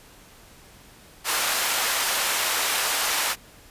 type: high-pass noise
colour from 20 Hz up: pink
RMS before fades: -24 dBFS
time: 1.24-3.36 s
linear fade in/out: 50 ms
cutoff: 880 Hz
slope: 12 dB/octave
effects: pink hiss -50 dBFS RMS until 3.7 s + resampled to 32000 Hz